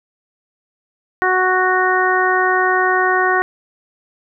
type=harmonic tone; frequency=370 Hz; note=F#4; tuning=in tune; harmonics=1 / 2 / 3 / 4 / 5; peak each=-19 / -19 / -19 / -19 / -19 dBFS; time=1.22-3.42 s; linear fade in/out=0 ms; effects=none